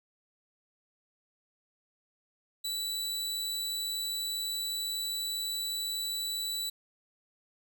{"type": "tone", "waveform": "sawtooth", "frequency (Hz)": 3951, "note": "B7", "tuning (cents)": 0, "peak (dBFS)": -29, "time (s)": [2.64, 6.7], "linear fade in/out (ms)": 10, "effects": []}